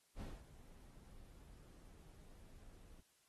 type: noise with ADSR envelope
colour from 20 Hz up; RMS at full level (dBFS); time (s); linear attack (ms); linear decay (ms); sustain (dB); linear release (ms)
brown; -45; 0.15-3.01; 57; 220; -15; 10
effects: white hiss -75 dBFS RMS until 3.28 s + AAC 32 kbps